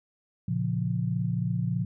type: chord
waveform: sine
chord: Bb minor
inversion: none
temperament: just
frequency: 116.54 / 139.85 / 174.81 Hz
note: Bb2 / Db3 / F3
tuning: 0 / +16 / +2 cents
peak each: -29 / -31 / -29 dBFS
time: 0.48-1.85 s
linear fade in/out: 5 ms
effects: none